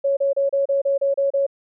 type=tone bursts; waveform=sine; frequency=554.4 Hz; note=C#5; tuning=in tune; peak=-16 dBFS; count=9; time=0.04-1.466 s; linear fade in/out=10 ms; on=130 ms; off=32 ms; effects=none